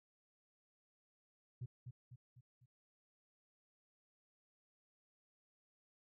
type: tone with echo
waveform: sine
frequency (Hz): 123.47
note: B2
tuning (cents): 0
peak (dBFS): -40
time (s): 1.61-1.66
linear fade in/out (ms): 10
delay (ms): 250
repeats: 4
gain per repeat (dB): -6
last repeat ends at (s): 2.66
effects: tanh soft clip ceiling -39 dBFS